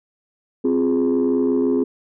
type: chord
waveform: sine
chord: F minor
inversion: second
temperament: equal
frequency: 261.6 / 349.2 / 415.3 Hz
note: C4 / F4 / Ab4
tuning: 0 / 0 / 0 cents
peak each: -17 / -21 / -19 dBFS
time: 0.64-1.84 s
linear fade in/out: 10 ms
effects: tanh soft clip ceiling -11 dBFS